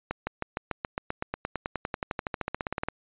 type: accelerating click train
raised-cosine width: 0.5 ms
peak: -14 dBFS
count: 30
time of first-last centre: 0.11-2.886 s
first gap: 160 ms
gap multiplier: 0.96
effects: resampled to 8000 Hz